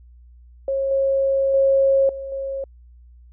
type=tone with level steps; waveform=sine; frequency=543 Hz; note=C#5; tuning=36 cents flat; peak=-19 / -16 / -13 / -28 / -24 dBFS; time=0.68-2.64 s; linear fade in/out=2 ms; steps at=0.91 / 1.54 / 2.09 / 2.32 s; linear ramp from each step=2 ms; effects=added 60 Hz sine -44 dBFS peak until 3.32 s